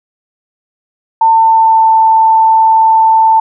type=tone with pitch glide; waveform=sine; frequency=898 to 889.2 Hz; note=A5 to A5; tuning=+35 to +18 cents; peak=-4 dBFS; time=1.21-3.4 s; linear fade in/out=5 ms; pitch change=-17 cents; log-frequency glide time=1.36-1.92 s; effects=none